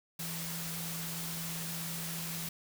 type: tone in noise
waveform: sine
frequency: 166.1 Hz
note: E3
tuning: 13 cents sharp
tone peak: -41 dBFS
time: 0.19-2.49 s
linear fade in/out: 5 ms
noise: white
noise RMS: -40 dBFS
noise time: 0.19-2.49 s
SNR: -4 dB
effects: none